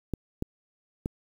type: clicks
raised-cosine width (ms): 3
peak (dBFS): -16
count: 3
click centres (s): 0.137 / 0.424 / 1.059
effects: 8-bit